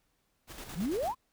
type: noise with tremolo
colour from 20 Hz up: pink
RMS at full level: -43 dBFS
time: 0.47-1.15 s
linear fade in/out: 50 ms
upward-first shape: square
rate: 9 Hz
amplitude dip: 45%
type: exponential sweep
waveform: sine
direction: up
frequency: 146.83 to 1100 Hz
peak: -29 dBFS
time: 0.75-1.15 s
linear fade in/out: 50 ms
effects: pink hiss -75 dBFS RMS until 1.32 s